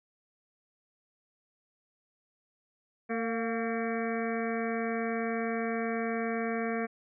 harmonic tone with a mistuned harmonic, 227.4 Hz, A#3, 43 cents flat, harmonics 1 / 2 / 3 / 5 / 6 / 7 / 8 / 9 / 10, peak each -33 / -34 / -37 / -43 / -45 / -43 / -42 / -47 / -43 dBFS, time 3.09-6.87 s, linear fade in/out 20 ms, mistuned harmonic 3, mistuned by +38 cents, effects none

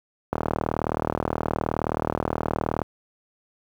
click train, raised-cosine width 1 ms, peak -8 dBFS, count 98, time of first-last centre 0.33-2.817 s, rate 39 Hz, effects high-pass 60 Hz 12 dB/octave + 8-bit

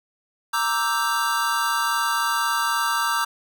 square chord, E half-diminished seventh, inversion second, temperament equal, 932.3 / 1174.7 / 1318.5 / 1568 Hz, Bb5 / D6 / E6 / G6, 0 / 0 / 0 / 0 cents, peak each -27 dBFS, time 0.53-3.25 s, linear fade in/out 10 ms, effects none

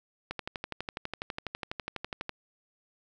click train, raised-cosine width 0.3 ms, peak -18 dBFS, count 25, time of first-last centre 0.31-2.293 s, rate 12.1 Hz, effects none

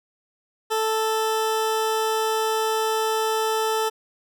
20% pulse tone, 440 Hz, A4, in tune, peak -16 dBFS, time 0.7-3.9 s, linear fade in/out 20 ms, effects none

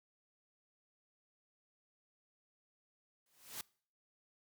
white noise with exponential growth, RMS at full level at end -41 dBFS, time 3.26-3.61 s, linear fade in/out 2 ms, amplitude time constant 75 ms, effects noise-tail reverb RT60 0.5 s tail -24 dB re dry + high-pass 60 Hz 12 dB/octave

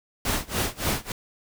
pink noise with tremolo, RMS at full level -24 dBFS, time 0.25-1.12 s, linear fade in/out 2 ms, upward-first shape sine, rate 3.5 Hz, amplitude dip 95%, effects none

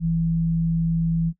sine tone pair together, 46.25 / 164.81 Hz, F#1 / E3, 0 / 0 cents, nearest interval octave + minor seventh, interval 2200 cents, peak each -30 / -19 dBFS, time 0-1.33 s, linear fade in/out 50 ms, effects noise-tail reverb RT60 0.1 s tail -18 dB re dry

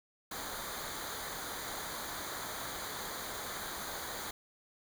pink noise with comb filter, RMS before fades -41 dBFS, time 0.31-4.31 s, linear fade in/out 5 ms, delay 0.37 ms, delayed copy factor -0.75, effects none

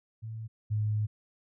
sine tone pair in turn, 111.3 / 106.47 Hz, A2 / G#2, +20 / +44 cents, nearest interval minor second, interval 76 cents, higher first, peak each -36 / -26 dBFS, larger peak second, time 0.22-0.48 / 0.7-1.07 s, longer second, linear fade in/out 20 ms, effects none

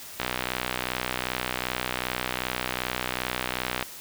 click train, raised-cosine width 0.3 ms, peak -10 dBFS, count 228, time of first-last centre 0.2-3.826 s, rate 62.6 Hz, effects white hiss -42 dBFS RMS until 4 s

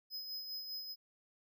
square tone with tremolo, 5060 Hz, D#8, 28 cents sharp, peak -40 dBFS, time 0.1-0.96 s, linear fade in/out 50 ms, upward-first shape sine, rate 5 Hz, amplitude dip 45%, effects none

